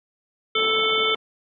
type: harmonic tone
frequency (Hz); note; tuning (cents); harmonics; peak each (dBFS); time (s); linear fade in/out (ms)
440; A4; 0; 1 / 3 / 5 / 7 / 8; -25 / -25 / -25 / -25 / -25; 0.55-1.15; 5
type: band-pass noise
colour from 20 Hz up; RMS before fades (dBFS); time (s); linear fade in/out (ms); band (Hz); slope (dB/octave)
pink; -37; 0.56-1.16; 5; 270 to 1200; 12
effects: none